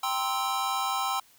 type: chord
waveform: square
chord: C dominant seventh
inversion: second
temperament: just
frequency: 784.9 / 941.9 / 1046.5 / 1308.1 Hz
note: G5 / Bb5 / C6 / E6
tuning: +2 / +18 / 0 / -14 cents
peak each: -32 / -38 / -32 / -33 dBFS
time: 0.03-1.2 s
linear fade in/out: 5 ms
effects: white hiss -59 dBFS RMS until 1.38 s